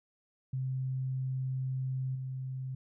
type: tone with level steps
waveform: sine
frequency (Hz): 130.81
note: C3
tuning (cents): 0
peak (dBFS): -31 / -35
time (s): 0.53-2.75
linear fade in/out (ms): 5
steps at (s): 2.15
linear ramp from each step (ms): 5
effects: none